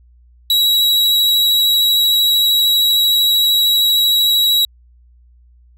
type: tone with vibrato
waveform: 45% pulse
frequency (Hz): 3877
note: B7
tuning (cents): -33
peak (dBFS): -10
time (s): 0.5-4.65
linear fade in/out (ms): 2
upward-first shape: sine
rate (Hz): 13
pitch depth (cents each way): 15
effects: added 60 Hz sine -45 dBFS peak until 5.77 s